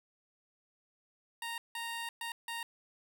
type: tone bursts at uneven times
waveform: 15% pulse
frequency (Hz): 928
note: A#5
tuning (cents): -8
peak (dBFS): -31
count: 4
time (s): 1.42-1.58 / 1.75-2.09 / 2.21-2.32 / 2.48-2.63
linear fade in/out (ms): 2
effects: none